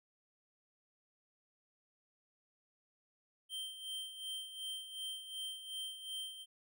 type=tone with tremolo; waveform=square; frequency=3136 Hz; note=G7; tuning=in tune; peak=-40 dBFS; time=3.49-6.46 s; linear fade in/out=50 ms; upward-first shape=sine; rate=2.7 Hz; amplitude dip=65%; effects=none